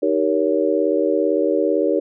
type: chord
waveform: sine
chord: Eb dominant seventh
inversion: none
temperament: just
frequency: 311.1 / 388.9 / 466.7 / 560 Hz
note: Eb4 / G4 / Bb4 / Db5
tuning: 0 / -14 / +2 / +18 cents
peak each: -21 dBFS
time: 0.02-2 s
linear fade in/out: 10 ms
effects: none